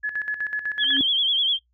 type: tone with tremolo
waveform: sine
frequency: 1704 Hz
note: G#6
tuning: 44 cents sharp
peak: -21 dBFS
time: 0.03-1 s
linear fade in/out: 20 ms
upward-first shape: square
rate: 8 Hz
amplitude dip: 65%
type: tone with exponential growth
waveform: sine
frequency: 272.7 Hz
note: C#4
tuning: 28 cents flat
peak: -20 dBFS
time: 0.77-1.01 s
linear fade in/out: 0 ms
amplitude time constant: 52 ms
type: tone with vibrato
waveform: sine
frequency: 3261 Hz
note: G#7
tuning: 32 cents flat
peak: -18 dBFS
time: 0.78-1.59 s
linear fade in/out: 50 ms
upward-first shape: sine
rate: 10 Hz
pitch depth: 78 cents each way
effects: noise-tail reverb RT60 0.1 s tail -19 dB re dry + added 60 Hz sine -65 dBFS peak until 1.73 s